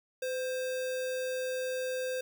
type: tone with sample-and-hold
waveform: sine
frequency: 511 Hz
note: C5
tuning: 41 cents flat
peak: -31 dBFS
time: 0.22-2.21 s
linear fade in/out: 5 ms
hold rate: 2100 Hz
effects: none